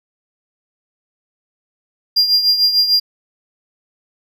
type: tone with tremolo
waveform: triangle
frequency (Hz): 4800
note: D8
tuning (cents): +37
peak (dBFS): -7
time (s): 2.16-3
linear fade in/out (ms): 10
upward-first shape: triangle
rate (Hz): 6.7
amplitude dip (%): 70
effects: none